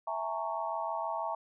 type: chord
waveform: sine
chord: A# half-diminished seventh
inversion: second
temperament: equal with one note detuned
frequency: 659.3 / 830.6 / 916.8 / 1108.7 Hz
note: E5 / G#5 / A#5 / C#6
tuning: 0 / 0 / -29 / 0 cents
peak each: -37 / -39 / -36 / -39 dBFS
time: 0.07-1.35 s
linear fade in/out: 5 ms
effects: none